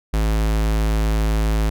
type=tone; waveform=square; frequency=53.8 Hz; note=A1; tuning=38 cents flat; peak=-17 dBFS; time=0.13-1.7 s; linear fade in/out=10 ms; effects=none